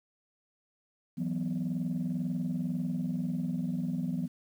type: chord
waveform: sine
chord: E suspended second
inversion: none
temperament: equal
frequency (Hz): 164.81 / 185 / 246.9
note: E3 / F#3 / B3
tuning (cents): 0 / 0 / 0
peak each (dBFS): -33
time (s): 1.17-4.28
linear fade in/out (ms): 20
effects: tanh soft clip ceiling -24 dBFS + 10-bit